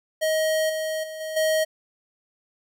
square tone with level steps, 630 Hz, D#5, 21 cents sharp, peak -21 / -26 / -34 / -30 / -20 dBFS, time 0.21-1.65 s, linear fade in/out 20 ms, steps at 0.69 / 1.03 / 1.2 / 1.36 s, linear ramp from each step 10 ms, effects none

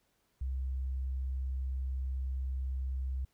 sine tone, 65.41 Hz, C2, in tune, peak -32 dBFS, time 0.41-3.25 s, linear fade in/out 5 ms, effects pink hiss -75 dBFS RMS until 3.33 s

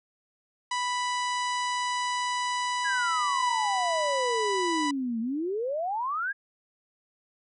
harmonic tone, 987.8 Hz, B5, in tune, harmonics 1 / 2 / 3 / 4 / 5 / 6 / 7 / 8 / 9, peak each -28 / -34 / -38 / -40 / -42 / -44 / -45 / -46 / -47 dBFS, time 0.71-4.91 s, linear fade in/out 5 ms
sine exponential two-way sweep, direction down then up, 1683 to 220.9 to 1683 Hz, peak -27 dBFS, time 2.84-6.33 s, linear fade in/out 20 ms, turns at 5.2 s
effects none

